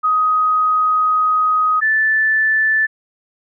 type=tone pair in turn; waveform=sine; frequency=1255 / 1755 Hz; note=D#6 / A6; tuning=+15 / -5 cents; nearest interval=tritone; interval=580 cents; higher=second; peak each=-12 dBFS; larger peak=neither; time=0.03-1.81 / 1.81-2.87 s; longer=first; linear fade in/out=20 ms; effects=none